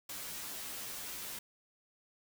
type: noise with comb filter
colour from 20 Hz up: white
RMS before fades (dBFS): -43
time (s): 0.09-1.39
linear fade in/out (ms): 5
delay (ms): 12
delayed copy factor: -0.7
effects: none